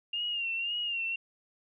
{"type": "tone with vibrato", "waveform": "sine", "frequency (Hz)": 2794, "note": "F7", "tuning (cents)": 0, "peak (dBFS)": -30, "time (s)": [0.13, 1.16], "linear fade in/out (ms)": 5, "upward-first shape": "sine", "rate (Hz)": 1.9, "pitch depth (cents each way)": 65, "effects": []}